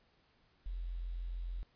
sine tone with quantisation, 43.38 Hz, F1, 11 cents flat, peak -37 dBFS, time 0.66-1.63 s, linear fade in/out 0 ms, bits 11, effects pink hiss -71 dBFS RMS until 1.75 s + resampled to 11025 Hz

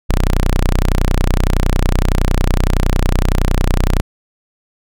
sawtooth tone, 30.82 Hz, B0, 3 cents flat, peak -7 dBFS, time 0.09-4.01 s, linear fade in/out 10 ms, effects none

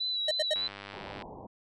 sine tone with vibrato, 3951 Hz, B7, in tune, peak -29 dBFS, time 0-0.68 s, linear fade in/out 10 ms, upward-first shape sine, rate 3.3 Hz, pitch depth 33 cents each way
square tone bursts, 616 Hz, D#5, 17 cents flat, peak -27 dBFS, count 3, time 0.28-0.538 s, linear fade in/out 5 ms, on 32 ms, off 81 ms
click train, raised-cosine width 0.3 ms, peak -26 dBFS, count 67, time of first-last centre 0.56-1.222 s, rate 99.7 Hz
white low-pass noise, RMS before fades -45 dBFS, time 0.93-1.47 s, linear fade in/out 10 ms, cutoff 1000 Hz, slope 96 dB/octave
effects resampled to 22050 Hz

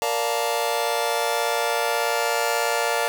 sawtooth chord, Bb major seventh, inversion none, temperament just, 466.2 / 582.7 / 699.2 / 874.1 Hz, Bb4 / D5 / F5 / A5, 0 / -14 / +2 / -12 cents, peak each -23 dBFS, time 0.02-3.08 s, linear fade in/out 0 ms, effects none

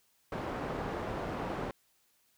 white low-pass noise, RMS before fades -37 dBFS, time 0.32-1.71 s, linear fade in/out 2 ms, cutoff 810 Hz, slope 12 dB/octave, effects white hiss -71 dBFS RMS until 2.37 s

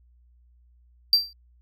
triangle tone with exponential decay, 4700 Hz, D8, 1 cent sharp, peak -10 dBFS, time 1.13-1.33 s, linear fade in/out 1 ms, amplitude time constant 43 ms, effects added 60 Hz sine -55 dBFS peak until 1.61 s

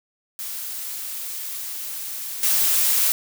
blue noise with level steps, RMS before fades -31 / -19 dBFS, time 0.39-3.12 s, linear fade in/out 0 ms, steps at 2.43 s, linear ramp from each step 2 ms, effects none

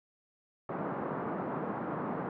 pink band-pass noise, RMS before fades -36 dBFS, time 0.69-2.29 s, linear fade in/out 2 ms, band 160 to 1300 Hz, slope 24 dB/octave, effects none

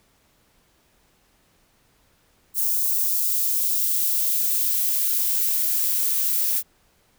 violet noise with high-pass filter sweep, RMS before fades -22 dBFS, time 2.54-6.63 s, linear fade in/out 50 ms, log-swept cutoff 5900 to 670 Hz, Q 0.75, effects pink hiss -62 dBFS RMS until 7.18 s

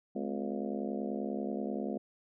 harmonic tone with a mistuned harmonic, 70.3 Hz, C#2, 25 cents sharp, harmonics 3 / 4 / 5 / 6 / 7 / 8 / 9 / 10, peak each -37 / -39 / -41 / -43 / -44 / -45 / -46 / -47 dBFS, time 0.15-1.98 s, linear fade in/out 10 ms, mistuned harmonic 4, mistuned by -140 cents, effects none

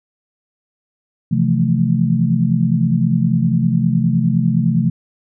sine chord, F major seventh, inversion second, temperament equal, 130.81 / 164.81 / 174.61 / 220 Hz, C3 / E3 / F3 / A3, 0 / 0 / 0 / 0 cents, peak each -18 dBFS, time 1.31-4.9 s, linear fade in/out 10 ms, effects none

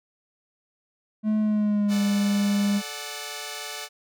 triangle tone with pitch glide, 214.6 to 202.6 Hz, A3 to G#3, -43 to -43 cents, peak -18 dBFS, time 1.23-2.82 s, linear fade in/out 50 ms, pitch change -100 cents, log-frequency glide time 1.39-2.01 s
5% pulse chord, D major, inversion second, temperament equal with one note detuned, 434.7 / 587.3 / 740 Hz, A4 / D5 / F#5, -21 / 0 / 0 cents, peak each -26 dBFS, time 1.88-3.89 s, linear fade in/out 50 ms
effects none

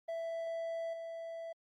triangle tone with level steps, 662 Hz, E5, 7 cents sharp, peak -34 / -39 dBFS, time 0.08-1.53 s, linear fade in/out 10 ms, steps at 0.93 s, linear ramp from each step 5 ms, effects Opus 32 kbps

